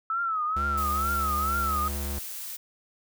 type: tone with vibrato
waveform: sine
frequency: 1301 Hz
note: E6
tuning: 23 cents flat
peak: -25 dBFS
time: 0.1-1.88 s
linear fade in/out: 2 ms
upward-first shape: triangle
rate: 2.2 Hz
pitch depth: 130 cents each way
type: tone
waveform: square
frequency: 70.6 Hz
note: C#2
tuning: 32 cents sharp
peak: -31 dBFS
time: 0.56-2.19 s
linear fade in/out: 5 ms
type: noise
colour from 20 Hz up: blue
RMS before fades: -37 dBFS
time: 0.77-2.57 s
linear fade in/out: 10 ms
effects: none